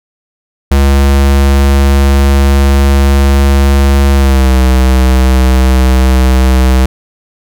square tone with pitch glide, 69.1 to 64.47 Hz, C#2 to C2, -5 to -25 cents, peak -5 dBFS, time 0.71-6.86 s, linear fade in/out 5 ms, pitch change -120 cents, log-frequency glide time 4.15-4.54 s, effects none

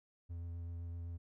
triangle tone with vibrato, 85.2 Hz, F2, 42 cents flat, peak -39 dBFS, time 0.29-1.18 s, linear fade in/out 20 ms, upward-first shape sine, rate 7.8 Hz, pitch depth 15 cents each way, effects none

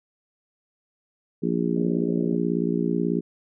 harmonic tone, 58.27 Hz, A#1, in tune, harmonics 3 / 4 / 5 / 6 / 7, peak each -26 / -27 / -28 / -29 / -29 dBFS, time 1.42-3.21 s, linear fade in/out 20 ms
pink band-pass noise, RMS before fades -36 dBFS, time 1.76-2.36 s, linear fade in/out 5 ms, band 150 to 600 Hz, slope 96 dB/octave
effects none

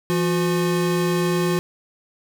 square tone pair together, 169.8 / 359.8 Hz, F3 / F#4, -48 / -48 cents, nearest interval octave + minor second, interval 1300 cents, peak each -22 dBFS, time 0.1-1.59 s, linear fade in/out 0 ms, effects none

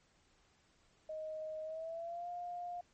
sine tone with pitch glide, 625 to 705.6 Hz, D#5 to F5, +8 to +18 cents, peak -40 dBFS, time 1.09-2.81 s, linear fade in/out 5 ms, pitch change +210 cents, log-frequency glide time 1.63-2.29 s, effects pink hiss -71 dBFS RMS until 2.93 s + MP3 32 kbps

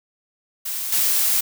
blue noise with level steps, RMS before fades -27 / -19 dBFS, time 0.65-1.41 s, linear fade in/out 10 ms, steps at 0.92 s, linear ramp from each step 5 ms, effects none

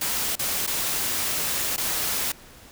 white noise with dropouts, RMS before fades -26 dBFS, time 0.01-2.32 s, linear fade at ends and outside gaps 5 ms, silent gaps 0.355-0.392 / 0.666-0.674 / 1.764-1.778 s, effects pink hiss -48 dBFS RMS until 2.71 s

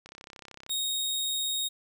click train, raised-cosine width 0.2 ms, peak -28 dBFS, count 22, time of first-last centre 0.06-0.694 s, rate 33.1 Hz
sawtooth tone, 3739 Hz, A#7, 4 cents sharp, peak -25 dBFS, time 0.69-1.69 s, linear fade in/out 20 ms
effects none

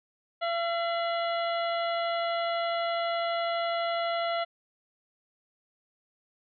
harmonic tone with a mistuned harmonic, 678 Hz, E5, 49 cents sharp, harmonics 1 / 2 / 3 / 4 / 5 / 6, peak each -28 / -34 / -38 / -41 / -41 / -44 dBFS, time 0.41-4.45 s, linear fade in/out 20 ms, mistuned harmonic 4, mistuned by +120 cents, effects none

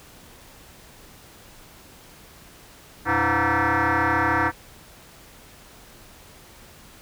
sine tone with frequency modulation, 293.7 Hz, D4, in tune, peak -17 dBFS, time 3.05-4.52 s, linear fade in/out 50 ms, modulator 207 Hz, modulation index 7.8, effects tanh soft clip ceiling -14 dBFS + pink hiss -48 dBFS RMS until 7.01 s

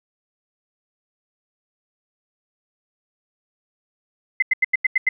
sine tone bursts, 2052 Hz, C7, 34 cents flat, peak -13 dBFS, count 7, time 4.4-5.09 s, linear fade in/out 5 ms, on 24 ms, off 87 ms, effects none

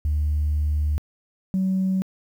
sine tone pair in turn, 75 / 188.99 Hz, D2 / F#3, +37 / +37 cents, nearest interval octave + major third, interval 1600 cents, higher second, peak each -18 dBFS, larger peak neither, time 0.05-0.98 / 1.54-2.02 s, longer first, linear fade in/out 0 ms, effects tanh soft clip ceiling -16 dBFS + 9-bit

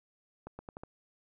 accelerating click train, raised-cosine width 1 ms, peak -29 dBFS, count 5, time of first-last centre 0.47-0.835 s, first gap 120 ms, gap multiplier 0.82, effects none

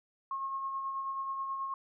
sine tone with tremolo, 1082 Hz, C#6, 42 cents flat, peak -32 dBFS, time 0.31-1.74 s, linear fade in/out 2 ms, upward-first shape sine, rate 9.3 Hz, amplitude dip 35%, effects none

